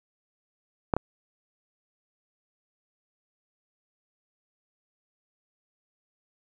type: clicks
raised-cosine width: 1 ms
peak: -8 / -11 dBFS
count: 2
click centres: 0.938 / 0.966 s
effects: none